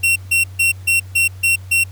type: tone bursts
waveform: 45% pulse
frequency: 2728 Hz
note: F7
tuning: 41 cents flat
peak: -12 dBFS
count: 7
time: 0.03-1.84 s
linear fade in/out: 10 ms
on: 130 ms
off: 150 ms
effects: added 94 Hz sine -31 dBFS peak until 1.91 s + pink hiss -48 dBFS RMS until 1.91 s